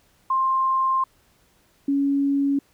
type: tone pair in turn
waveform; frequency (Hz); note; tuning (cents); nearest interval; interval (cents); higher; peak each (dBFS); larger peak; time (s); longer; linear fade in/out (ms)
sine; 1055 / 279.4; C6 / C#4; +14 / +14; octave + major seventh; 2300; first; -18; neither; 0.3-1.04 / 1.88-2.59; first; 5
effects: pink hiss -61 dBFS RMS until 2.73 s